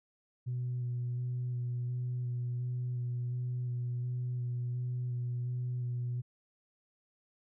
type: tone with vibrato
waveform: sine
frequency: 123.1 Hz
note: B2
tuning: 5 cents flat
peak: -31 dBFS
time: 0.46-6.22 s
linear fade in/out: 20 ms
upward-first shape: square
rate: 1.4 Hz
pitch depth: 13 cents each way
effects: tanh soft clip ceiling -29 dBFS